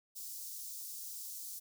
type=high-pass noise; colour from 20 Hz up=white; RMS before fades=-45 dBFS; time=0.15-1.6 s; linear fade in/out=20 ms; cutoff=5000 Hz; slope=24 dB/octave; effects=none